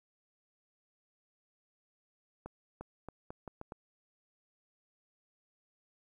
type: accelerating click train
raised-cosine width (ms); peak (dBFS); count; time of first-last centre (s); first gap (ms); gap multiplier
1; -29; 7; 2.46-3.722; 350; 0.79
effects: 11-bit